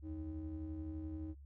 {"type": "ring-modulated tone", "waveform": "triangle", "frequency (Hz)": 116.3, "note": "A#2", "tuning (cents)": -4, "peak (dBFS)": -36, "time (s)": [0.02, 1.35], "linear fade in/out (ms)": 50, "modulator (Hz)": 198, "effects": ["added 70 Hz sine -52 dBFS peak until 1.45 s"]}